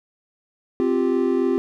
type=chord; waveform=triangle; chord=C suspended fourth; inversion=none; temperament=just; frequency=261.6 / 348.8 / 392.4 Hz; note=C4 / F4 / G4; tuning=0 / -2 / +2 cents; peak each=-20 dBFS; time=0.8-1.58 s; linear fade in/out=0 ms; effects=none